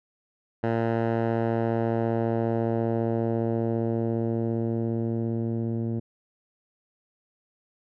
10% pulse tone with low-pass filter sweep, 114.7 Hz, A#2, 28 cents flat, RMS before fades -26 dBFS, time 0.63-6 s, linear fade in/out 10 ms, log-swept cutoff 1400 to 250 Hz, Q 0.84, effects none

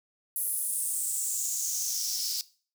white noise with high-pass filter sweep, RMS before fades -31 dBFS, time 0.36-2.41 s, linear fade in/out 0 ms, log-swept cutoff 11000 to 4800 Hz, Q 4.9, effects noise-tail reverb RT60 0.4 s tail -19 dB re dry

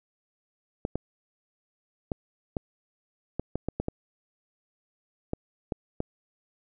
clicks, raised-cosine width 2 ms, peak -15 dBFS, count 12, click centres 0.851 / 0.956 / 2.118 / 2.568 / 3.396 / 3.556 / 3.686 / 3.8 / 3.884 / 5.334 / 5.722 / 6.004 s, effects none

